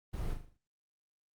brown noise with echo, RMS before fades -37 dBFS, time 0.13-0.34 s, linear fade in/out 10 ms, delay 39 ms, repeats 6, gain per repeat -6 dB, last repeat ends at 0.574 s, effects Opus 24 kbps

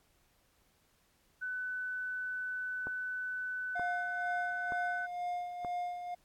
sine tone, 1500 Hz, F#6, 23 cents sharp, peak -35 dBFS, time 1.41-5.07 s, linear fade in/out 20 ms
click train, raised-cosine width 1 ms, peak -28 dBFS, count 4, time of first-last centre 2.87-5.648 s, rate 1.08 Hz
triangle tone with tremolo, 710 Hz, F5, 28 cents sharp, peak -31 dBFS, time 3.75-6.15 s, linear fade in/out 10 ms, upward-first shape sine, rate 2.1 Hz, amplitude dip 55%
effects pink hiss -71 dBFS RMS until 6.24 s + AAC 64 kbps

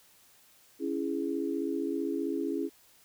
sine chord, C# minor, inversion none, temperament just, 277.2 / 332.6 / 415.8 Hz, C#4 / E4 / G#4, 0 / +16 / +2 cents, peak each -33 / -33 / -35 dBFS, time 0.79-2.7 s, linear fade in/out 50 ms, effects white hiss -61 dBFS RMS until 3.04 s

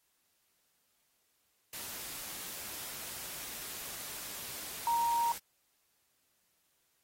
sine tone in noise, 936 Hz, A#5, 7 cents sharp, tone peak -27 dBFS, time 4.87-5.32 s, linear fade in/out 2 ms, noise white, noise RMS -43 dBFS, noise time 1.73-5.38 s, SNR +13 dB, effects white hiss -75 dBFS RMS until 7.03 s + AAC 48 kbps

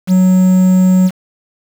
triangle tone with quantisation, 185 Hz, F#3, in tune, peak -4 dBFS, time 0.07-1.11 s, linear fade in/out 50 ms, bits 5, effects none

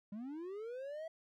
triangle linear sweep, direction up, 196 to 659.3 Hz, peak -40 dBFS, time 0.12-1.08 s, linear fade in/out 5 ms, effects none

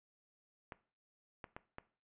clicks, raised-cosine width 0.5 ms, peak -30 dBFS, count 4, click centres 0.722 / 1.442 / 1.565 / 1.784 s, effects noise-tail reverb RT60 0.4 s tail -18 dB re dry + resampled to 8000 Hz

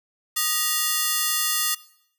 5% pulse ring-modulated tone, 1568 Hz, G6, in tune, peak -7 dBFS, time 0.36-1.75 s, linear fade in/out 10 ms, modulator 329 Hz, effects noise-tail reverb RT60 0.7 s tail -19 dB re dry

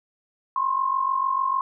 sine tone pair together, 1028 / 1074.7 Hz, C6 / C6, -31 / +46 cents, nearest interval minor second, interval 77 cents, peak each -26 / -22 dBFS, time 0.56-1.61 s, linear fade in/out 2 ms, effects none

